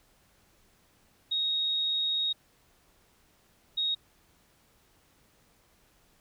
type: tone bursts at uneven times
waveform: sine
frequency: 3756 Hz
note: A#7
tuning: 12 cents sharp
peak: -26 dBFS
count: 2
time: 1.31-2.33 / 3.77-3.95 s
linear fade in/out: 10 ms
effects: pink hiss -65 dBFS RMS until 6.2 s